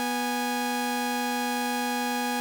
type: tone pair together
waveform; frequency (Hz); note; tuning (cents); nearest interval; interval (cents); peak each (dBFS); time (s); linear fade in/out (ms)
sawtooth; 245.6 / 826; B3 / G#5; -9 / -10; octave + major sixth; 2099; -25; 0-2.4; 0
effects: none